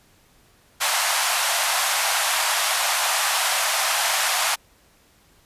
pink band-pass noise, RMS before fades -22 dBFS, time 0.8-4.56 s, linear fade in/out 20 ms, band 660 to 13000 Hz, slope 48 dB/octave, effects pink hiss -57 dBFS RMS until 5.45 s + resampled to 32000 Hz

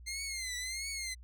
15% pulse tone with vibrato, 2093 Hz, C7, in tune, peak -30 dBFS, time 0.06-1.15 s, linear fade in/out 20 ms, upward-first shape triangle, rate 1.5 Hz, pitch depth 120 cents each way, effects added 60 Hz sine -49 dBFS peak until 1.23 s

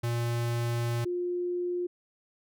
square / sine tone pair in turn, 118.3 / 354.5 Hz, A#2 / F4, +26 / +26 cents, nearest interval octave + perfect fifth, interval 1900 cents, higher second, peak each -28 / -28 dBFS, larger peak neither, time 0.03-1.05 / 1.05-1.87 s, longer first, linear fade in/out 10 ms, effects none

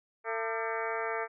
harmonic tone with a mistuned harmonic, 225.1 Hz, A3, 40 cents sharp, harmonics 2 / 3 / 4 / 5 / 6 / 7 / 8 / 9 / 10, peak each -36 / -38 / -39 / -40 / -41 / -41 / -42 / -43 / -43 dBFS, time 0.24-1.28 s, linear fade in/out 50 ms, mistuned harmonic 5, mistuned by +96 cents, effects none

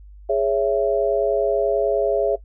sine chord, C# minor, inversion second, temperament just, 415.8 / 554.4 / 665.2 Hz, G#4 / C#5 / E5, +2 / 0 / +16 cents, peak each -21 dBFS, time 0.29-2.36 s, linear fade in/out 10 ms, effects noise-tail reverb RT60 0.1 s tail -20 dB re dry + added 50 Hz sine -40 dBFS peak until 2.44 s

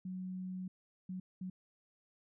sine tone bursts at uneven times, 185 Hz, F#3, in tune, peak -39 dBFS, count 3, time 0.05-0.68 / 1.09-1.2 / 1.41-1.5 s, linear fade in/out 5 ms, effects none

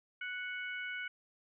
harmonic tone, 740 Hz, F#5, in tune, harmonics 2 / 3 / 4, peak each -40 / -42 / -49 dBFS, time 0.21-1.08 s, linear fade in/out 5 ms, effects none

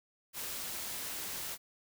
white noise, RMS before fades -40 dBFS, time 0.33-1.58 s, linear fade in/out 50 ms, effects none

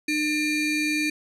square ring-modulated tone, 1046.5 Hz, C6, in tune, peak -20 dBFS, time 0.08-1.1 s, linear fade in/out 5 ms, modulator 1350 Hz, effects low-pass 11000 Hz 12 dB/octave

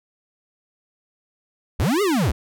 square linear two-way sweep, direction up then down, 46.37 to 430 to 46.37 Hz, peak -18 dBFS, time 1.79-2.32 s, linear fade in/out 10 ms, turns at 2.02 s, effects none

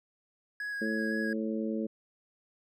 triangle tone with vibrato, 1661.2 Hz, G#6, in tune, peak -32 dBFS, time 0.6-1.33 s, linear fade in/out 2 ms, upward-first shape square, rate 3.9 Hz, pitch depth 12 cents each way
harmonic tone, 110 Hz, A2, in tune, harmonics 2 / 3 / 4 / 5, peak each -32 / -36 / -38 / -40 dBFS, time 0.81-1.87 s, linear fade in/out 10 ms
effects none

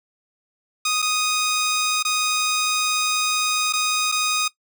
10% pulse tone with dropouts, 1244.5 Hz, D#6, in tune, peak -11 dBFS, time 0.85-4.48 s, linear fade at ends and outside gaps 5 ms, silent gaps 1.02-1.024 / 2.027-2.049 / 3.726-3.734 / 4.117-4.122 s, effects noise-tail reverb RT60 0.1 s tail -19 dB re dry

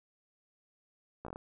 slowing click train, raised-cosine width 1 ms, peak -28 dBFS, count 6, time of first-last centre 1.25-1.359 s, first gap 15 ms, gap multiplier 1.19, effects none

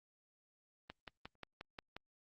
click train, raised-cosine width 0.3 ms, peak -30 dBFS, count 7, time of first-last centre 0.9-1.966 s, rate 5.63 Hz, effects Opus 24 kbps

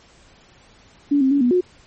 sine tone with pitch steps, 286.2 / 265.2 / 282.4 / 244.6 / 361.9 Hz, D4 / C4 / C#4 / B3 / F#4, -45 / +23 / +32 / -16 / -38 cents, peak -13 dBFS, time 1.11-1.61 s, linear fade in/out 10 ms, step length 100 ms, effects pink hiss -51 dBFS RMS until 1.86 s + MP3 32 kbps

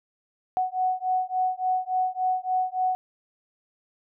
sine beating tone pair, 740 / 743.5 Hz, F#5 / F#5, 0 / +8 cents, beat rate 3.5 Hz, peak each -26 dBFS, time 0.57-2.95 s, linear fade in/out 0 ms, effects none

